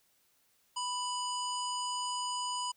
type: harmonic tone with a mistuned harmonic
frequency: 990 Hz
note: B5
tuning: 4 cents sharp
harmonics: 1 / 3 / 5 / 7 / 9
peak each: -35 / -40 / -42 / -43 / -45 dBFS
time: 0.76-2.72 s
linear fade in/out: 10 ms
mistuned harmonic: 9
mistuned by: -71 cents
effects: white hiss -71 dBFS RMS until 2.76 s